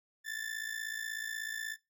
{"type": "ring-modulated tone", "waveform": "40% pulse", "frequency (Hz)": 1760, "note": "A6", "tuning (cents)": 0, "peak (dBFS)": -33, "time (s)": [0.24, 1.77], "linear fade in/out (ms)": 50, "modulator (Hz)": 28.2, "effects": ["noise-tail reverb RT60 0.2 s tail -19 dB re dry"]}